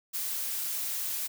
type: noise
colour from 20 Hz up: blue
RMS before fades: -33 dBFS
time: 0.13-1.28 s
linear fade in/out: 20 ms
effects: none